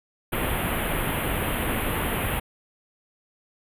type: band-stop noise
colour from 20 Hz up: pink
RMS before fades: -26 dBFS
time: 0.32-2.4 s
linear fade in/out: 10 ms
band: 3200 to 10000 Hz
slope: 48 dB/octave
effects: resampled to 32000 Hz